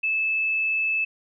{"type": "tone", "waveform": "sine", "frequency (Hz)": 2617, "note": "E7", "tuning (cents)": -13, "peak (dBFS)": -21, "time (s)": [0.03, 1.05], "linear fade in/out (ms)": 10, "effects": []}